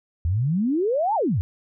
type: exponential two-way sweep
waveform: sine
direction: up then down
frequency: 77.9 to 932.3 to 77.9 Hz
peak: -19 dBFS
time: 0.25-1.41 s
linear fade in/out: 0 ms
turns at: 1.15 s
effects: none